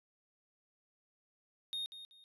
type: tone with echo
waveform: triangle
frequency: 3700 Hz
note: A#7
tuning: 14 cents flat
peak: -35 dBFS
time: 1.73-1.86 s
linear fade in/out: 0 ms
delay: 190 ms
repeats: 2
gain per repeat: -11 dB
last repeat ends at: 2.24 s
effects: resampled to 32000 Hz